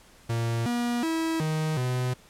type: tone with pitch steps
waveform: 45% pulse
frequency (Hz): 115.8 / 240.1 / 324.9 / 156.3 / 126.1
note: A#2 / B3 / E4 / D#3 / B2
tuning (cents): -11 / -49 / -25 / +8 / +36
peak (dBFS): -25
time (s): 0.29-2.14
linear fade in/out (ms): 10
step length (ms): 370
effects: pink hiss -55 dBFS RMS until 2.29 s + low-pass 12000 Hz 12 dB/octave